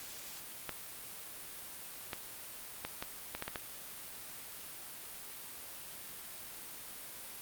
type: clicks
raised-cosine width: 0.3 ms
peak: -21 dBFS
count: 8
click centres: 0.693 / 2.132 / 2.85 / 3.025 / 3.35 / 3.424 / 3.48 / 3.558 s
effects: white hiss -47 dBFS RMS until 7.41 s + Opus 48 kbps